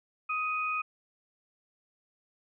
sine tone pair together, 1255.7 / 2489 Hz, D#6 / D#7, +15 / 0 cents, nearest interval octave, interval 1185 cents, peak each -31 / -32 dBFS, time 0.29-0.82 s, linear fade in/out 10 ms, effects none

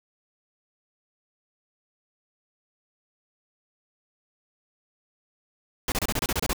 pink noise bursts, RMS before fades -26 dBFS, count 10, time 5.88-6.532 s, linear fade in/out 2 ms, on 40 ms, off 28 ms, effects none

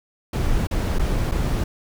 brown noise with dropouts, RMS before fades -21 dBFS, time 0.33-1.64 s, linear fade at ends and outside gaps 5 ms, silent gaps 0.671-0.71 / 0.986-0.993 / 1.314-1.318 s, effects none

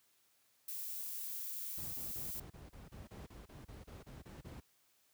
violet noise, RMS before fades -43 dBFS, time 0.68-2.4 s, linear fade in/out 5 ms
brown noise bursts, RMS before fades -48 dBFS, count 15, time 1.77-4.604 s, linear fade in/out 10 ms, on 160 ms, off 31 ms
effects white hiss -73 dBFS RMS until 5.13 s + high-pass 60 Hz 12 dB/octave

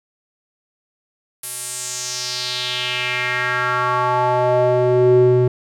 square tone with band-pass filter sweep, 124.6 Hz, B2, 16 cents sharp, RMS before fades -18 dBFS, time 1.43-5.48 s, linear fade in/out 5 ms, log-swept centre 11000 to 280 Hz, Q 3.1, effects none

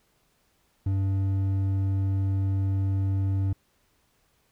triangle tone with hard clipping, 96.9 Hz, G2, 20 cents flat, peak -24 dBFS, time 0.86-3.53 s, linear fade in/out 5 ms, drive 9 dB, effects pink hiss -68 dBFS RMS until 4.51 s

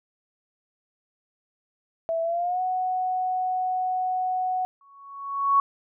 sine tone with pitch glide, 659.3 to 740 Hz, E5 to F#5, 0 to 0 cents, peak -23 dBFS, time 2.09-4.65 s, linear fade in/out 0 ms, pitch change +200 cents, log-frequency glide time 2.22-2.61 s
sine tone with exponential growth, 1113 Hz, C#6, 7 cents sharp, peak -14 dBFS, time 4.81-5.6 s, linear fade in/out 2 ms, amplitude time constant 170 ms
effects none

